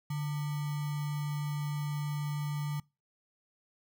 sine tone with sample-and-hold, 146.83 Hz, D3, in tune, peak -31 dBFS, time 0.1-2.8 s, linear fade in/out 5 ms, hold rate 1050 Hz, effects noise-tail reverb RT60 0.3 s tail -26 dB re dry

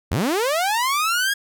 sawtooth linear sweep, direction up, 59 to 1661.2 Hz, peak -15 dBFS, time 0.11-1.34 s, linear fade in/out 10 ms, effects none

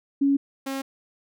sine / sawtooth tone pair in turn, 278.5 / 270.3 Hz, C#4 / C#4, +8 / -44 cents, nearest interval minor second, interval 52 cents, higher first, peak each -17 / -24 dBFS, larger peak first, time 0.21-0.37 / 0.66-0.82 s, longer neither, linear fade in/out 10 ms, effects none

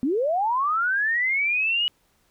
sine linear sweep, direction up, 237.4 to 2947 Hz, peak -20 dBFS, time 0.03-1.88 s, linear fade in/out 0 ms, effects pink hiss -65 dBFS RMS until 2.3 s

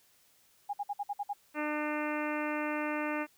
sine tone bursts, 815 Hz, G#5, 33 cents flat, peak -31 dBFS, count 7, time 0.69-1.334 s, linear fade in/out 10 ms, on 44 ms, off 56 ms
harmonic tone, 300 Hz, D4, 37 cents sharp, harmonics 1 / 2 / 3 / 4 / 5 / 6 / 7 / 8 / 9, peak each -35 / -38 / -40 / -41 / -42 / -43 / -43 / -44 / -45 dBFS, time 1.54-3.27 s, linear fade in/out 50 ms
effects white hiss -66 dBFS RMS until 3.37 s

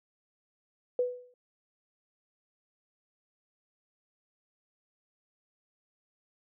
sine tone with exponential decay, 495 Hz, B4, 4 cents sharp, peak -22 dBFS, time 0.99-1.34 s, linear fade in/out 2 ms, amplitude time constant 74 ms, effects none

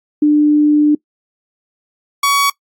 sine / sawtooth tone pair in turn, 298 / 1125.1 Hz, D4 / C#6, +25 / +25 cents, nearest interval octave + major seventh, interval 2300 cents, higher second, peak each -7 / -7 dBFS, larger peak neither, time 0.22-0.95 / 2.23-2.5 s, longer first, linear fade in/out 5 ms, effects noise-tail reverb RT60 0.1 s tail -22 dB re dry + AAC 64 kbps

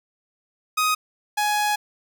sawtooth tone pair in turn, 1253 / 836.3 Hz, D#6 / G#5, +12 / +12 cents, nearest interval perfect fifth, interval 700 cents, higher first, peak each -15 / -16 dBFS, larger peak first, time 0.77-0.95 / 1.37-1.76 s, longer second, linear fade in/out 10 ms, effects none

